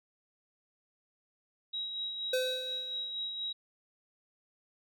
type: tone with tremolo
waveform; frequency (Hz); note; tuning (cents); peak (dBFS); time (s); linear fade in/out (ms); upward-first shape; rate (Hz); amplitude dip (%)
sine; 3837; A#7; +49; -33; 1.73-3.53; 10; sine; 4.2; 40
type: tone with exponential decay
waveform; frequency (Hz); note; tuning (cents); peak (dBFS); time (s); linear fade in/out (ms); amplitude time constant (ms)
square; 511; C5; -41; -27; 2.33-3.12; 5; 170
effects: none